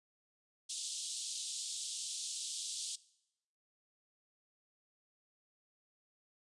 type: band-pass noise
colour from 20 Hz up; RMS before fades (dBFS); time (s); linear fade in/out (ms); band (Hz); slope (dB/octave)
white; -42; 0.69-2.96; 10; 3200 to 9100; 48
effects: noise-tail reverb RT60 0.8 s tail -20 dB re dry + resampled to 24000 Hz